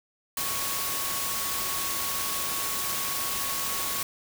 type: tone in noise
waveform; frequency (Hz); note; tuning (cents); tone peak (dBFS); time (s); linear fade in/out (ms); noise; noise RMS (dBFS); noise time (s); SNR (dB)
sine; 1108.7; C#6; 0; -37; 0.37-4.03; 2; white; -30; 0.37-4.03; -10
effects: none